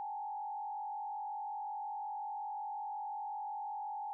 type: tone with frequency modulation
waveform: sine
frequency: 830.6 Hz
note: G#5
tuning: in tune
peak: -38 dBFS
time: 0-4.13 s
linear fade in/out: 0 ms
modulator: 45.5 Hz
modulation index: 0.98
effects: none